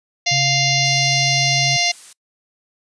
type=harmonic tone; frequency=698.5 Hz; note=F5; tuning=in tune; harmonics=1 / 3 / 4 / 5 / 6 / 7 / 8 / 9; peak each=-24 / -21 / -23 / -26 / -22 / -25 / -23 / -26 dBFS; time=0.26-1.92 s; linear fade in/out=10 ms
type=tone; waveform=sine; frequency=136 Hz; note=C#3; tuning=33 cents flat; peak=-21 dBFS; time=0.31-1.77 s; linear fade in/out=10 ms
type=noise; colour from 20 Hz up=blue; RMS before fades=-37 dBFS; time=0.84-2.13 s; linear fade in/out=5 ms
effects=noise-tail reverb RT60 0.1 s tail -25 dB re dry + resampled to 22050 Hz